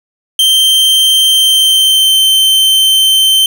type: tone with pitch glide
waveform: 45% pulse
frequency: 3136 to 3105 Hz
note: G7 to G7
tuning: 0 to -17 cents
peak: -6 dBFS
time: 0.39-3.46 s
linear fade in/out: 2 ms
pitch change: -17 cents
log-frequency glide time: 1.28-2.18 s
effects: none